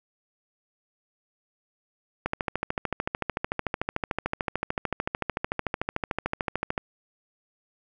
click train, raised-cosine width 0.5 ms, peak -11 dBFS, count 62, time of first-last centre 2.26-6.779 s, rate 13.5 Hz, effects none

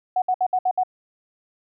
sine tone bursts, 739 Hz, F#5, 2 cents flat, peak -17 dBFS, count 6, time 0.16-0.835 s, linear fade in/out 5 ms, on 60 ms, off 63 ms, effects none

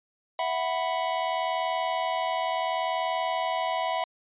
square chord, E suspended second, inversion none, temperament equal, 659.3 / 740 / 987.8 Hz, E5 / F#5 / B5, 0 / 0 / 0 cents, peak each -31 dBFS, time 0.39-4.04 s, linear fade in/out 2 ms, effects resampled to 8000 Hz

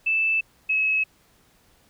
sine tone pair in turn, 2637 / 2575 Hz, E7 / E7, 0 / -41 cents, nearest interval unison, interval 41 cents, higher first, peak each -19 dBFS, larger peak neither, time 0.06-0.41 / 0.69-1.04 s, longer neither, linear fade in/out 10 ms, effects pink hiss -60 dBFS RMS until 1.89 s

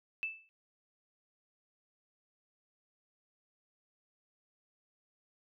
sine tone with exponential decay, 2637 Hz, E7, in tune, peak -30 dBFS, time 0.23-0.49 s, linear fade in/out 0 ms, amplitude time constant 56 ms, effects none

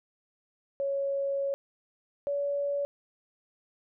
sine tone pair in turn, 554.4 / 568.3 Hz, C#5 / C#5, 0 / +43 cents, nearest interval unison, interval 43 cents, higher second, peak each -27 dBFS, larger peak neither, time 0.8-1.54 / 2.27-2.85 s, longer first, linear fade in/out 0 ms, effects none

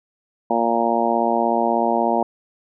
harmonic tone, 116.54 Hz, A#2, in tune, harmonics 2 / 3 / 4 / 5 / 6 / 7 / 8, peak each -24 / -25 / -27 / -24 / -22 / -24 / -24 dBFS, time 0.5-2.23 s, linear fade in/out 5 ms, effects none

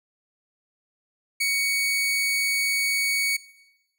sawtooth tone, 2236 Hz, C#7, 14 cents sharp, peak -18 dBFS, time 1.4-3.37 s, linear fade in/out 10 ms, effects noise-tail reverb RT60 1.0 s tail -20 dB re dry

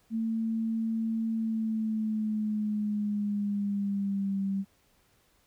sine tone with pitch glide, 224.5 to 195.44 Hz, A3 to G3, +35 to -5 cents, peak -27 dBFS, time 0.1-4.65 s, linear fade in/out 50 ms, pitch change -240 cents, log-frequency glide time 1.33-4.4 s, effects pink hiss -67 dBFS RMS until 5.46 s

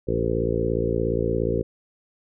harmonic tone with a mistuned harmonic, 57.1 Hz, A#1, 35 cents flat, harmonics 1 / 2 / 3 / 4 / 5 / 6 / 7 / 8 / 9, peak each -30 / -29 / -31 / -33 / -33 / -30 / -27 / -28 / -30 dBFS, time 0.07-1.63 s, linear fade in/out 20 ms, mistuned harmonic 9, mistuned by -15 cents, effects none

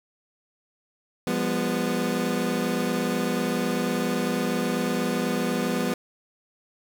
25% pulse chord, F diminished, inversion none, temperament equal with one note detuned, 174.61 / 202.6 / 246.9 Hz, F3 / Ab3 / Cb4, 0 / -43 / 0 cents, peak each -26 / -25 / -23 dBFS, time 1.27-5.94 s, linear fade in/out 2 ms, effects none

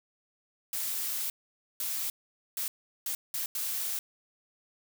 blue noise bursts at uneven times, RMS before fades -33 dBFS, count 6, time 0.73-1.3 / 1.8-2.1 / 2.57-2.68 / 3.06-3.15 / 3.34-3.46 / 3.55-3.99 s, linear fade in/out 2 ms, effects none

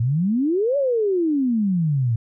sine exponential two-way sweep, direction up then down, 110 to 580 to 110 Hz, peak -17 dBFS, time 0-2.16 s, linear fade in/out 5 ms, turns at 0.77 s, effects none

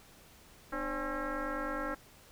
sine tone with frequency modulation, 523.3 Hz, C5, in tune, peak -33 dBFS, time 0.72-1.95 s, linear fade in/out 10 ms, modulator 274 Hz, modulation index 4.3, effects pink hiss -58 dBFS RMS until 2.31 s

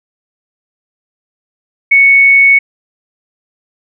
sine tone, 2217 Hz, C#7, in tune, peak -3 dBFS, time 1.91-2.59 s, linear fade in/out 10 ms, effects none

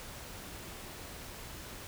silence, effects pink hiss -46 dBFS RMS until 1.87 s

